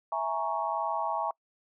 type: chord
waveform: sine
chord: A# half-diminished seventh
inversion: second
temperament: equal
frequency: 659.3 / 830.6 / 932.3 / 1108.7 Hz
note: E5 / G#5 / A#5 / C#6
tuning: 0 / 0 / 0 / 0 cents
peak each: -34 / -33 / -33 / -34 dBFS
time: 0.12-1.31 s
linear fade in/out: 2 ms
effects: noise-tail reverb RT60 0.1 s tail -26 dB re dry